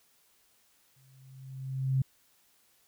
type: tone with exponential growth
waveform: sine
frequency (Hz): 132.7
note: C3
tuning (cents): +25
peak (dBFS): -22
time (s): 0.96-2.02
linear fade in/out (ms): 5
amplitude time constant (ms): 230
effects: white hiss -67 dBFS RMS until 2.87 s